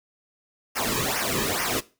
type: noise with flanger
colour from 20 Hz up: pink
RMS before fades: -26 dBFS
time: 0.75-1.81 s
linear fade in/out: 20 ms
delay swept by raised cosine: 0.25 to 1.45 ms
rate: 2.3 Hz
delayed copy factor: -0.9
effects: noise-tail reverb RT60 0.3 s tail -18 dB re dry